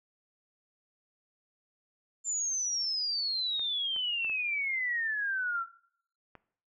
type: exponential sweep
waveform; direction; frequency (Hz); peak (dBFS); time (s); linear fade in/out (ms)
sine; down; 7260 to 1332; -29; 2.24-5.66; 50
type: clicks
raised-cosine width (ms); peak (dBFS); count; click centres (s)
0.5; -33; 5; 3.595 / 3.963 / 4.247 / 4.297 / 6.353
effects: noise-tail reverb RT60 0.6 s tail -18 dB re dry